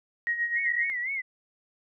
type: tone with tremolo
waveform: sine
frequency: 1885 Hz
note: A#6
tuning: 19 cents sharp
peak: -23 dBFS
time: 0.27-0.9 s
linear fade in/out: 0 ms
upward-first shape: sine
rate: 7.9 Hz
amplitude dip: 65%
type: tone with vibrato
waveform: sine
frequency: 2061 Hz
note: C7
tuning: 27 cents flat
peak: -28 dBFS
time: 0.55-1.22 s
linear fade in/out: 20 ms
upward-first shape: sine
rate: 3.9 Hz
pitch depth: 130 cents each way
effects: none